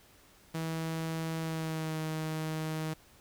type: tone with pitch glide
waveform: sawtooth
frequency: 162 to 157.48 Hz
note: E3 to D#3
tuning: -30 to +21 cents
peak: -29 dBFS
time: 0.54-2.94 s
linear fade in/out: 10 ms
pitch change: -49 cents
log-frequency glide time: 1.39-1.99 s
effects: pink hiss -60 dBFS RMS until 3.2 s